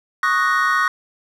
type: chord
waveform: triangle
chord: D# minor seventh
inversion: third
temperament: equal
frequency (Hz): 1108.7 / 1244.5 / 1480 / 1864.7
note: C#6 / D#6 / F#6 / A#6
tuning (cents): 0 / 0 / 0 / 0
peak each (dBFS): -19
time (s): 0.23-0.88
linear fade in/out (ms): 2
effects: none